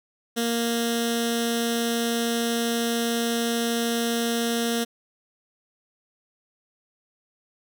10% pulse tone with notch filter, 233.1 Hz, A#3, in tune, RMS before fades -25 dBFS, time 0.36-4.85 s, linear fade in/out 20 ms, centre 1000 Hz, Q 0.62, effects none

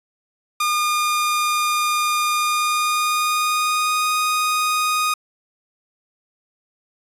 sawtooth tone with pitch glide, 1214 to 1240.9 Hz, D#6 to D#6, -43 to -5 cents, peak -14 dBFS, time 0.6-5.14 s, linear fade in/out 5 ms, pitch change +38 cents, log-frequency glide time 2.33-4.15 s, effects resampled to 32000 Hz

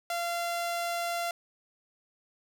sawtooth tone, 688 Hz, F5, 26 cents flat, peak -26 dBFS, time 0.1-1.31 s, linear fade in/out 2 ms, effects none

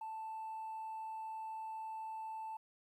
sine tone, 882 Hz, A5, 4 cents sharp, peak -40 dBFS, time 0.01-2.57 s, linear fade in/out 5 ms, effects tanh soft clip ceiling -39 dBFS + 12-bit

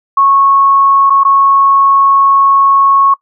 sine tone with dropouts, 1100 Hz, C#6, 14 cents flat, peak -5 dBFS, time 0.17-3.14 s, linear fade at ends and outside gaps 5 ms, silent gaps 1.098-1.103 / 1.235-1.249 s, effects noise-tail reverb RT60 0.1 s tail -20 dB re dry

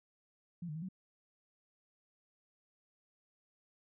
sine tone with pitch steps, 173.1 / 151.2 / 160.9 / 186.6 Hz, F3 / D#3 / E3 / F#3, -15 / -49 / -42 / +15 cents, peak -39 dBFS, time 0.62-0.888 s, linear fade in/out 5 ms, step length 67 ms, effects none

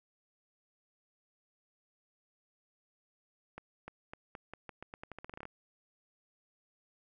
accelerating click train, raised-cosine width 0.5 ms, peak -29 dBFS, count 18, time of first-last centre 3.58-5.454 s, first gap 300 ms, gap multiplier 0.85, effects none

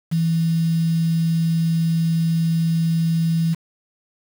sine tone with quantisation, 164.6 Hz, E3, 2 cents flat, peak -16 dBFS, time 0.11-3.55 s, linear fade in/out 20 ms, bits 6, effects none

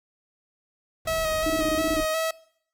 brown noise, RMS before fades -37 dBFS, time 1.05-2.05 s, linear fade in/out 5 ms
sawtooth tone with vibrato, 638 Hz, D#5, 43 cents sharp, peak -20 dBFS, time 1.07-2.31 s, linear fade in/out 5 ms, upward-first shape square, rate 2.8 Hz, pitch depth 22 cents each way
sine tone bursts, 309.2 Hz, D#4, 11 cents flat, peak -24 dBFS, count 9, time 1.46-2.006 s, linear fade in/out 5 ms, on 42 ms, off 21 ms
effects noise-tail reverb RT60 0.7 s tail -22 dB re dry

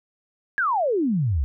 sine exponential sweep, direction down, 1700 to 61.74 Hz, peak -19 dBFS, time 0.58-1.44 s, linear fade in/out 0 ms, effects none

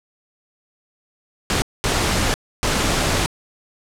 pink noise bursts at uneven times, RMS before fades -19 dBFS, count 3, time 1.5-1.62 / 1.84-2.34 / 2.63-3.26 s, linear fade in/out 0 ms, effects low-pass 9000 Hz 12 dB/octave

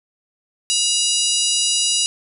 harmonic tone with a mistuned harmonic, 979 Hz, B5, 15 cents flat, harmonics 3 / 4 / 5 / 6 / 7 / 8 / 9 / 10, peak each -22 / -23 / -24 / -25 / -25 / -26 / -27 / -27 dBFS, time 0.7-2.06 s, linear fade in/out 0 ms, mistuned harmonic 3, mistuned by -50 cents, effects none

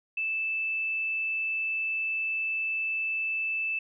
sine tone, 2635 Hz, E7, 1 cent flat, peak -27 dBFS, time 0.17-3.79 s, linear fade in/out 5 ms, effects none

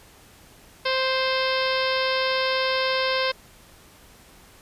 harmonic tone, 523.3 Hz, C5, in tune, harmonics 1 / 2 / 3 / 4 / 5 / 6 / 7 / 8 / 9 / 10, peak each -25 / -28 / -30 / -31 / -32 / -33 / -33 / -34 / -35 / -35 dBFS, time 0.85-3.32 s, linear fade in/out 10 ms, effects pink hiss -51 dBFS RMS until 4.61 s + resampled to 32000 Hz

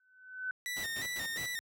sine tone with exponential growth, 1512 Hz, F#6, 37 cents sharp, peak -31 dBFS, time 0-0.51 s, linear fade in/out 2 ms, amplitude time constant 110 ms
sawtooth tone with vibrato, 1900 Hz, A#6, 33 cents sharp, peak -32 dBFS, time 0.66-1.59 s, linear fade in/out 0 ms, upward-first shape square, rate 2.8 Hz, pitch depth 61 cents each way
pink noise with tremolo, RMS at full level -45 dBFS, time 0.76-1.56 s, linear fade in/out 10 ms, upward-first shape square, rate 5 Hz, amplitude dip 80%
effects high-pass 80 Hz 12 dB/octave

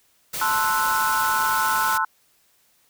white noise, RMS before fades -29 dBFS, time 0.33-1.98 s, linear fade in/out 10 ms
sine chord, F# half-diminished seventh, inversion first, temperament equal, 880 / 1046.5 / 1318.5 / 1480 Hz, A5 / C6 / E6 / F#6, 0 / 0 / 0 / 0 cents, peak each -25 dBFS, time 0.41-2.05 s, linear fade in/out 5 ms
effects white hiss -62 dBFS RMS until 2.89 s

